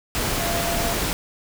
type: tone in noise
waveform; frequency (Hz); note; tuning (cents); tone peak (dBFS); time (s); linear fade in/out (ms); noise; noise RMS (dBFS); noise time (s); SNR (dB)
sine; 683; F5; -39; -27; 0.38-0.93; 0; pink; -24; 0.15-1.13; -6
effects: none